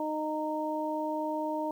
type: harmonic tone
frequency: 308.1 Hz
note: D#4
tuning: 17 cents flat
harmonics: 1 / 2 / 3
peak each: -34 / -34 / -34 dBFS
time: 0-1.71 s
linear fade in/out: 2 ms
effects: 10-bit